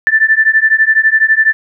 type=beating tone pair; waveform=sine; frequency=1760 / 1772 Hz; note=A6 / A6; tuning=0 / +12 cents; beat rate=12 Hz; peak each=-10 dBFS; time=0.07-1.53 s; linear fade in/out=0 ms; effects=none